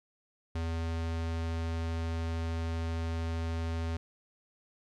square tone, 82.41 Hz, E2, in tune, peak -32 dBFS, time 0.55-3.97 s, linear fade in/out 5 ms, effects low-pass 6000 Hz 12 dB/octave + 12-bit

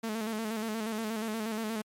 sawtooth tone with vibrato, 220 Hz, A3, in tune, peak -28 dBFS, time 0.03-1.82 s, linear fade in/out 10 ms, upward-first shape square, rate 8.4 Hz, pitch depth 50 cents each way, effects MP3 64 kbps

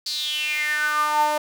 sawtooth tone with high-pass filter sweep, 301 Hz, D4, 43 cents sharp, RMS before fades -23 dBFS, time 0.06-1.38 s, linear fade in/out 5 ms, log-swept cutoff 4600 to 700 Hz, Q 8, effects none

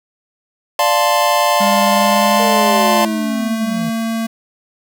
square chord, D minor seventh, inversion none, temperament equal, 587.3 / 698.5 / 880 / 1046.5 Hz, D5 / F5 / A5 / C6, 0 / 0 / 0 / 0 cents, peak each -18 dBFS, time 0.79-3.05 s, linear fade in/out 2 ms
square tone with pitch glide, 202.5 to 226 Hz, G#3 to A3, -43 to +47 cents, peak -18 dBFS, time 1.6-4.27 s, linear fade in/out 10 ms, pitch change +190 cents, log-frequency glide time 1.89-3.82 s
triangle linear sweep, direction down, 470.6 to 155.56 Hz, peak -20 dBFS, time 2.39-3.9 s, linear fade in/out 10 ms
effects 7-bit

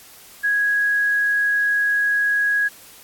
sine tone, 1659 Hz, G#6, 2 cents flat, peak -16 dBFS, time 0.43-2.69 s, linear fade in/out 20 ms, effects white hiss -45 dBFS RMS until 3.03 s + AAC 64 kbps

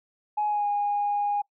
sine tone with pitch glide, 840 to 819.9 Hz, G#5 to G#5, +19 to -22 cents, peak -22 dBFS, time 0.37-1.42 s, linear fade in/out 10 ms, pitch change -41 cents, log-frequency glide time 0.47-0.67 s, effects noise-tail reverb RT60 0.1 s tail -23 dB re dry + tanh soft clip ceiling -18 dBFS

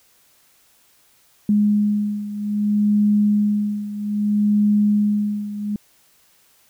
sine beating tone pair, 207.7 / 208.32 Hz, G#3 / G#3, 0 / +6 cents, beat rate 0.62 Hz, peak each -17 / -21 dBFS, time 1.49-5.76 s, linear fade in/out 2 ms, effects white hiss -57 dBFS RMS until 6.69 s

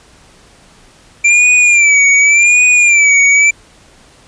square tone with vibrato, 2354 Hz, D7, 3 cents sharp, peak -6 dBFS, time 1.24-3.51 s, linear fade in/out 10 ms, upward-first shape sine, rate 0.88 Hz, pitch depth 86 cents each way, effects pink hiss -44 dBFS RMS until 4.27 s + resampled to 22050 Hz

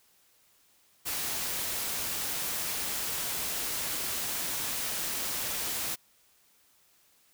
white noise, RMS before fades -33 dBFS, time 1.05-5.96 s, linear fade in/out 20 ms, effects white hiss -65 dBFS RMS until 7.33 s

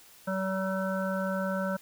harmonic tone, 190.4 Hz, F#3, 50 cents sharp, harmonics 1 / 3 / 5 / 7 / 8, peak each -31 / -32 / -40 / -38 / -38 dBFS, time 0.27-1.77 s, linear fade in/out 10 ms, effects white hiss -55 dBFS RMS until 1.81 s

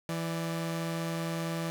sawtooth tone pair together, 165.57 / 587.3 Hz, E3 / D5, +8 / 0 cents, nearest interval octave + minor seventh, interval 2192 cents, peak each -28 / -36 dBFS, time 0.09-1.7 s, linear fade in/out 0 ms, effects none

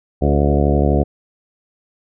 harmonic tone with a mistuned harmonic, 72 Hz, D2, 34 cents flat, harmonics 1 / 2 / 3 / 4 / 5 / 6 / 7 / 8 / 9 / 10, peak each -16 / -19 / -21 / -22 / -23 / -24 / -24 / -25 / -26 / -26 dBFS, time 0.21-1.04 s, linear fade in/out 20 ms, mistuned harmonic 6, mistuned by -19 cents, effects none

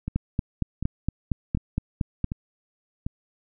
two click trains, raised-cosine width 5 ms, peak -11 / -16 dBFS, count 10 / 5, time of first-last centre 0.16-2.243 / 0.08-3.065 s, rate 4.32 / 1.34 Hz, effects none

